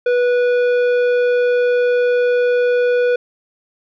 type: tone with tanh clipping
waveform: sine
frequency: 490 Hz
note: B4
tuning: 14 cents flat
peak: -14 dBFS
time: 0.06-3.16 s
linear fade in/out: 5 ms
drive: 11 dB
effects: none